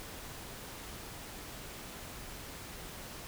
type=silence; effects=pink hiss -46 dBFS RMS until 3.27 s